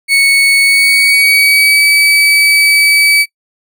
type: tone with pitch glide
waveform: 35% pulse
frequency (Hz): 2217 to 2289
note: C#7 to D7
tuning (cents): 0 to -45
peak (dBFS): -4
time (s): 0.08-3.26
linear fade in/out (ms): 50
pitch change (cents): +55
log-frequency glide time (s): 0.62-1.83
effects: noise-tail reverb RT60 0.1 s tail -21 dB re dry